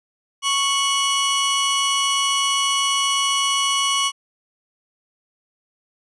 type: tone pair together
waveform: sawtooth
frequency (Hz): 1107 / 2947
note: C#6 / F#7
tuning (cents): -3 / -8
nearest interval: octave + perfect fourth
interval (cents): 1695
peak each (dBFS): -17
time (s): 0.42-4.12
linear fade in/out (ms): 50
effects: resampled to 24000 Hz